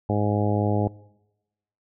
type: harmonic tone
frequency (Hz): 103.83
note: G#2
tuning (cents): 0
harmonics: 1 / 2 / 3 / 4 / 5 / 6 / 7 / 8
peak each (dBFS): -24 / -27 / -29 / -30 / -31 / -32 / -32 / -33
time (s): 0.09-0.88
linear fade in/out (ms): 5
effects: noise-tail reverb RT60 1.0 s tail -23 dB re dry